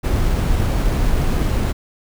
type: noise with sample-and-hold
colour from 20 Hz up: brown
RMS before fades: -17 dBFS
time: 0.03-1.73 s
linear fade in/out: 20 ms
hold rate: 11025 Hz
effects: none